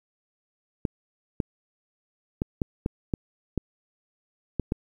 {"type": "clicks", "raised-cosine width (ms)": 3, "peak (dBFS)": -12, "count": 9, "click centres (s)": [0.852, 1.402, 2.419, 2.618, 2.861, 3.138, 3.577, 4.597, 4.721], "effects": ["9-bit"]}